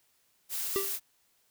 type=noise; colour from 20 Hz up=blue; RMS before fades=-34 dBFS; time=0.49-1 s; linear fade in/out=50 ms
type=tone with exponential decay; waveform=square; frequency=392 Hz; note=G4; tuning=in tune; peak=-25 dBFS; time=0.76-0.97 s; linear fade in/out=0 ms; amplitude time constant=44 ms
effects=white hiss -70 dBFS RMS until 1.5 s